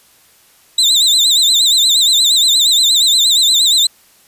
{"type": "tone with vibrato", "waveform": "35% pulse", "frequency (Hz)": 3802, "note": "A#7", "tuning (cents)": 33, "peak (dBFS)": -7, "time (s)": [0.78, 3.87], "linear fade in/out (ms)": 5, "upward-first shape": "sine", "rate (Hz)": 8.5, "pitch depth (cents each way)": 130, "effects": ["white hiss -49 dBFS RMS until 4.27 s", "resampled to 32000 Hz"]}